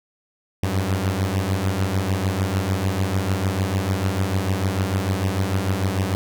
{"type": "beating tone pair", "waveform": "sawtooth", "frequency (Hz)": [92.5, 99.2], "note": ["F#2", "G2"], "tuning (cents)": [0, 21], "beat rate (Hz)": 6.7, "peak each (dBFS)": -19, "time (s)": [0.63, 6.15], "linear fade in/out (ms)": 0, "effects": []}